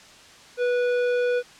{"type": "tone with tanh clipping", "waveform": "sine", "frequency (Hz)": 490, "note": "B4", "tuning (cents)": -14, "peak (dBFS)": -22, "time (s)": [0.57, 1.43], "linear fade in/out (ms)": 50, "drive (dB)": 13, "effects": ["white hiss -48 dBFS RMS until 1.59 s", "low-pass 6000 Hz 12 dB/octave"]}